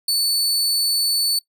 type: tone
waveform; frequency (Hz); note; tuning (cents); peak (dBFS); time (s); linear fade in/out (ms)
sawtooth; 4480; C#8; +18; -14; 0.08-1.39; 5
effects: noise-tail reverb RT60 0.1 s tail -21 dB re dry